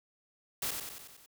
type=noise with echo; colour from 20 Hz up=white; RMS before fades=-34 dBFS; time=0.62-0.71 s; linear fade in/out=5 ms; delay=92 ms; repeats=6; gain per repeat=-4 dB; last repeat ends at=1.262 s; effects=none